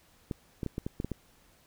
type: clicks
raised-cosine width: 3 ms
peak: -20 dBFS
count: 8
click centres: 0.312 / 0.632 / 0.663 / 0.781 / 0.865 / 1.001 / 1.046 / 1.117 s
effects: pink hiss -63 dBFS RMS until 1.66 s